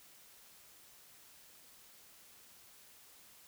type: silence
effects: white hiss -60 dBFS RMS until 3.47 s